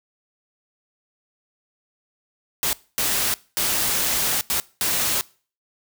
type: noise bursts at uneven times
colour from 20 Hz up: white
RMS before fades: -22 dBFS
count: 5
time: 2.63-2.73 / 2.98-3.34 / 3.57-4.41 / 4.5-4.6 / 4.81-5.21 s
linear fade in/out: 0 ms
effects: noise-tail reverb RT60 0.4 s tail -22 dB re dry